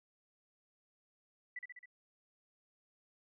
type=tone with echo; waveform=sine; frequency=1975.5 Hz; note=B6; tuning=in tune; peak=-40 dBFS; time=1.56-1.59 s; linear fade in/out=5 ms; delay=67 ms; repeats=4; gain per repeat=-3 dB; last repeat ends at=1.858 s; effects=none